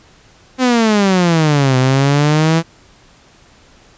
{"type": "exponential two-way sweep", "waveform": "sawtooth", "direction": "down then up", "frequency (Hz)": [261.6, 127.4, 167], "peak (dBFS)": -6, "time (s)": [0.58, 2.63], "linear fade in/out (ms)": 50, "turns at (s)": 1.77, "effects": ["pink hiss -47 dBFS RMS until 3.97 s", "resampled to 16000 Hz"]}